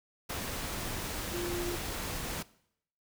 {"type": "tone in noise", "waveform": "sine", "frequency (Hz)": 349.2, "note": "F4", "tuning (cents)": 0, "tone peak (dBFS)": -34, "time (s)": [1.33, 1.76], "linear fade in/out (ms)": 10, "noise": "pink", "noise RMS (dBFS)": -37, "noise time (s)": [0.29, 2.43], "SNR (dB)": 0, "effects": ["noise-tail reverb RT60 0.7 s tail -20 dB re dry"]}